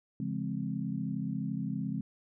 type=chord; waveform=sine; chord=Db major seventh; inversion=none; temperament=equal with one note detuned; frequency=138.59 / 170.53 / 207.7 / 261.6 Hz; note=Db3 / F3 / Ab3 / C4; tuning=0 / -41 / 0 / 0 cents; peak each=-38 / -37 / -36 / -38 dBFS; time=0.2-2.01 s; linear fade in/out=2 ms; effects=none